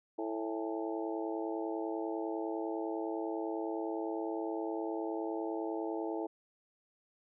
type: harmonic tone with a mistuned harmonic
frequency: 110.1 Hz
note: A2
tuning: 2 cents sharp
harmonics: 3 / 4 / 5 / 6 / 7 / 8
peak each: -37 / -40 / -45 / -43 / -45 / -46 dBFS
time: 0.18-6.27 s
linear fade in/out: 10 ms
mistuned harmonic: 7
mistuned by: +88 cents
effects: none